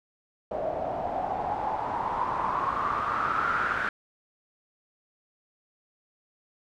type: noise with low-pass filter sweep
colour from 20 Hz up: white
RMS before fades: -29 dBFS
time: 0.51-3.89 s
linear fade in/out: 2 ms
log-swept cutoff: 630 to 1500 Hz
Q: 7.5
effects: none